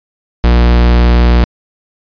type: tone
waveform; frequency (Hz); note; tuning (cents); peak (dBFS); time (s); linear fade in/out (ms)
45% pulse; 59.6; A#1; +39; -5; 0.44-1.44; 0
effects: resampled to 11025 Hz